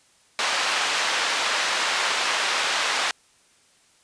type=band-pass noise; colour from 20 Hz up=pink; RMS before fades=-24 dBFS; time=0.39-3.11 s; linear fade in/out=0 ms; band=960 to 5100 Hz; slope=12 dB/octave; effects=white hiss -59 dBFS RMS until 4.03 s + resampled to 22050 Hz